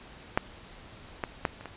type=clicks; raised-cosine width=0.5 ms; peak=-7 / -14 / -10 / -28 / -24 dBFS; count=5; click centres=0.375 / 1.238 / 1.452 / 1.61 / 1.657 s; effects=pink hiss -49 dBFS RMS until 1.76 s + resampled to 8000 Hz